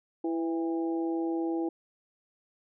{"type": "harmonic tone with a mistuned harmonic", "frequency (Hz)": 165.7, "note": "E3", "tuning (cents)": 9, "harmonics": [2, 3, 4, 5], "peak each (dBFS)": [-28, -39, -44, -40], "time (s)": [0.24, 1.69], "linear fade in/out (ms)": 5, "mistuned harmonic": 5, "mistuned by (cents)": -41, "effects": []}